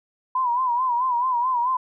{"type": "tone with vibrato", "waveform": "sine", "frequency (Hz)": 992, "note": "B5", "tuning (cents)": 7, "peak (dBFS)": -19, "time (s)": [0.35, 1.77], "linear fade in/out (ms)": 5, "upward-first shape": "sine", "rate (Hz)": 4.6, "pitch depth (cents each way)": 90, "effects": []}